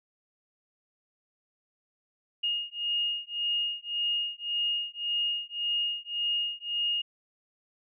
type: beating tone pair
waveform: sine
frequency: 2851 / 2852.8 Hz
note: F7 / F7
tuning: +35 / +36 cents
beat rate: 1.8 Hz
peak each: -31 dBFS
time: 2.43-7.02 s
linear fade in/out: 10 ms
effects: none